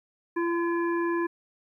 harmonic tone, 340.5 Hz, F4, 44 cents flat, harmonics 1 / 3 / 5 / 7, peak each -25 / -32 / -35 / -47 dBFS, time 0.36-1.27 s, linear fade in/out 10 ms, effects 11-bit

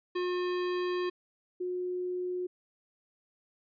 square / sine tone pair in turn, 359.3 / 361.6 Hz, F4 / F#4, +49 / -40 cents, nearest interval unison, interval 11 cents, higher second, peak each -30 / -31 dBFS, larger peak first, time 0.15-1.1 / 1.6-2.47 s, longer first, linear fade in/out 10 ms, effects resampled to 11025 Hz

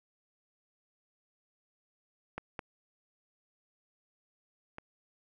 clicks, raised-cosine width 0.5 ms, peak -22 / -22 / -27 dBFS, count 3, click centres 2.38 / 2.592 / 4.784 s, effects none

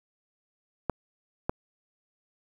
clicks, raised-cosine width 1 ms, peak -12 dBFS, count 2, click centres 0.897 / 1.495 s, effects 8-bit

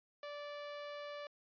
sawtooth tone, 583 Hz, D5, 13 cents flat, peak -40 dBFS, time 0.23-1.27 s, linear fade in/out 2 ms, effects resampled to 11025 Hz

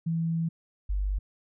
sine tone pair in turn, 164.81 / 49 Hz, E3 / G1, 0 / 0 cents, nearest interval octave + major sixth, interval 2100 cents, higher first, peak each -25 dBFS, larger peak neither, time 0.06-0.49 / 0.89-1.19 s, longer first, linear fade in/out 10 ms, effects none

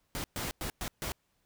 pink noise bursts at uneven times, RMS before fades -36 dBFS, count 5, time 0.15-0.24 / 0.36-0.51 / 0.61-0.7 / 0.81-0.88 / 1.02-1.12 s, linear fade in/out 0 ms, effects pink hiss -75 dBFS RMS until 1.45 s

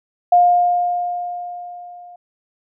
sine tone with level ramp, 708 Hz, F5, 23 cents sharp, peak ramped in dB -7 to -37 dBFS, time 0.32-2.16 s, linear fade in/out 5 ms, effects none

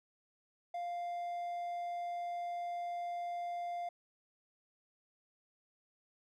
triangle tone, 698.5 Hz, F5, in tune, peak -35 dBFS, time 0.74-3.89 s, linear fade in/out 5 ms, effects none

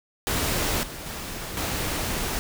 pink noise with level steps, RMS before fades -25 / -37 / -34 / -28 dBFS, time 0.27-2.39 s, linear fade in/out 0 ms, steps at 0.83 / 1.06 / 1.57 s, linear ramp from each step 2 ms, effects none

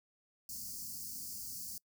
white band-stop noise, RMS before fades -44 dBFS, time 0.49-1.78 s, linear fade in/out 2 ms, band 280 to 4500 Hz, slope 96 dB/octave, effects noise-tail reverb RT60 0.1 s tail -25 dB re dry

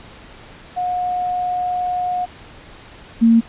sine tone pair in turn, 722 / 228.9 Hz, F#5 / A#3, -43 / -31 cents, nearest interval octave + minor sixth, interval 1988 cents, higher first, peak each -18 / -8 dBFS, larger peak second, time 0.76-2.26 / 3.21-3.41 s, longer first, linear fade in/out 20 ms, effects pink hiss -41 dBFS RMS until 3.48 s + resampled to 8000 Hz

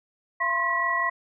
sine tone cluster, 681 / 1021 / 1066 / 1936 Hz, F5 / C6 / C6 / B6, -44 / -43 / +32 / -35 cents, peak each -33 / -33 / -26 / -25 dBFS, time 0.4-1.1 s, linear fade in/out 10 ms, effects none

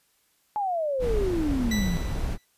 sine exponential sweep, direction down, 860 to 164.81 Hz, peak -24 dBFS, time 0.56-1.97 s, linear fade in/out 0 ms
brown noise, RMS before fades -28 dBFS, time 0.99-2.38 s, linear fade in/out 50 ms
20% pulse tone with exponential decay, 1975.5 Hz, B6, in tune, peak -22 dBFS, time 1.71-2.45 s, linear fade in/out 5 ms, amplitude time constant 160 ms
effects white hiss -67 dBFS RMS until 2.57 s + resampled to 32000 Hz

